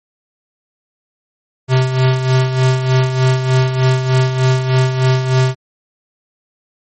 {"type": "tone with tremolo", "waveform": "square", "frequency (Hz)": 129.7, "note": "C3", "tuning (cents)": -15, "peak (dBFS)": -9, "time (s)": [1.68, 5.55], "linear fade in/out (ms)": 50, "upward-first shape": "sine", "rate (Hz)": 3.3, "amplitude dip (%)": 60, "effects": ["MP3 32 kbps"]}